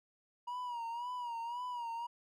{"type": "tone with vibrato", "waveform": "triangle", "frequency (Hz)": 957, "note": "A#5", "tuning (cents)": 45, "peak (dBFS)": -36, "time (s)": [0.47, 2.07], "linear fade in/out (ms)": 10, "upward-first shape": "sine", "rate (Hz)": 1.9, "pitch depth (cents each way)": 72, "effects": []}